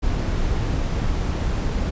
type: noise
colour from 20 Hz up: brown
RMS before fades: -22 dBFS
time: 0.02-1.91 s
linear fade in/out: 20 ms
effects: resampled to 16000 Hz